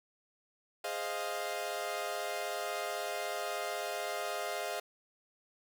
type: chord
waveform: sawtooth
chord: F minor seventh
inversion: first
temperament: equal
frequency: 415.3 / 523.3 / 622.3 / 698.5 Hz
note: Ab4 / C5 / Eb5 / F5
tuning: 0 / 0 / 0 / 0 cents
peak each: -39 / -39 / -36 / -35 dBFS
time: 0.84-4.8 s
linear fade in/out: 5 ms
effects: none